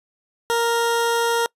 20% pulse tone, 466.2 Hz, A#4, in tune, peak -13 dBFS, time 0.5-1.46 s, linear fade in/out 0 ms, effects noise-tail reverb RT60 0.1 s tail -25 dB re dry + resampled to 32000 Hz

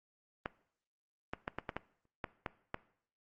clicks, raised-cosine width 0.5 ms, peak -21 dBFS, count 9, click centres 0.459 / 1.335 / 1.479 / 1.586 / 1.692 / 1.766 / 2.242 / 2.462 / 2.744 s, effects noise-tail reverb RT60 0.6 s tail -19 dB re dry + Opus 24 kbps

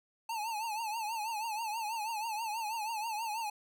square tone with vibrato, 880 Hz, A5, in tune, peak -35 dBFS, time 0.29-3.5 s, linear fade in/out 5 ms, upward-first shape triangle, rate 6.2 Hz, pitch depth 120 cents each way, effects none

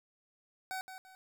25% pulse tone with echo, 755 Hz, F#5, 35 cents sharp, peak -33 dBFS, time 0.71-0.81 s, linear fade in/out 0 ms, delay 170 ms, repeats 2, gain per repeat -9 dB, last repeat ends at 1.15 s, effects 12-bit

